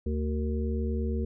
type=harmonic tone with a mistuned harmonic; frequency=75 Hz; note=D2; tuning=37 cents sharp; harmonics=1 / 3 / 5 / 6; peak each=-28 / -33 / -37 / -38 dBFS; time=0.06-1.25 s; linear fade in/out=5 ms; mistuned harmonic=6; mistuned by=+52 cents; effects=none